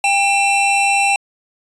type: tone pair together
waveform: square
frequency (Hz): 796 / 2685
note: G5 / E7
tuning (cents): +26 / +31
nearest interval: octave + major sixth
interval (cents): 2105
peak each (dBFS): -16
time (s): 0.04-1.16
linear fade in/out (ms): 2
effects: resampled to 22050 Hz